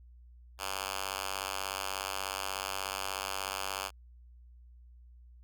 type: tone with high-pass filter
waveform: 5% pulse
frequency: 96.6 Hz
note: G2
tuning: 25 cents flat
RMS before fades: -37 dBFS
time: 0.58-3.91 s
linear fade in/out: 50 ms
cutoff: 980 Hz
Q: 0.54
effects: added 60 Hz sine -52 dBFS peak until 5.43 s + Opus 48 kbps